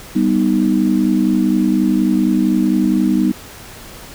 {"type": "chord", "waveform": "sine", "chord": "G augmented", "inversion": "none", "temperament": "equal", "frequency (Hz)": [196, 246.9, 311.1], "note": ["G3", "B3", "D#4"], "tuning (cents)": [0, 0, 0], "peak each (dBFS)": -16, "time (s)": [0.15, 3.32], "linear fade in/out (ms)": 10, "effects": ["pink hiss -36 dBFS RMS until 4.14 s"]}